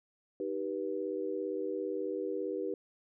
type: chord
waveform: sine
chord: Eb augmented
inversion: none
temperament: just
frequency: 311.1 / 388.9 / 486.1 Hz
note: Eb4 / G4 / B4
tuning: 0 / -14 / -28 cents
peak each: -39 / -36 / -37 dBFS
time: 0.4-2.74 s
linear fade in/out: 2 ms
effects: none